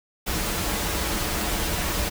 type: noise with comb filter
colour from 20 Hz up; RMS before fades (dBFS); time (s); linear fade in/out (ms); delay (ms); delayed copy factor
pink; -26; 0.26-2.1; 20; 7.7; -0.6
effects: none